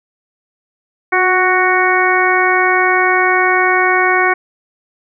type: harmonic tone with a mistuned harmonic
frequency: 370 Hz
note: F#4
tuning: in tune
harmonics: 1 / 2 / 3 / 4 / 5 / 6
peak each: -17 / -17 / -17 / -17 / -17 / -17 dBFS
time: 1.12-4.34 s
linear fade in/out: 10 ms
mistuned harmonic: 1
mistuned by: -29 cents
effects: none